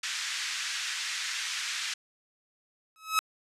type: band-pass noise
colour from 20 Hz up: pink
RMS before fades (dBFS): -34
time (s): 0.03-1.94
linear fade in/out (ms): 5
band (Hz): 1600 to 7400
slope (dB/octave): 24
type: tone with exponential growth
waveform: sawtooth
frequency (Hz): 1286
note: E6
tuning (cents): -43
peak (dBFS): -16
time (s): 2.96-3.19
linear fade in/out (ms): 0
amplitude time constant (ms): 48
effects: resampled to 32000 Hz